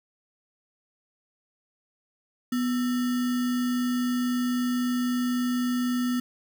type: tone with sample-and-hold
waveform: sine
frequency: 246.9 Hz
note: B3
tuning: in tune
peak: -23 dBFS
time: 2.52-6.2 s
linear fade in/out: 5 ms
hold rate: 1575 Hz
effects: none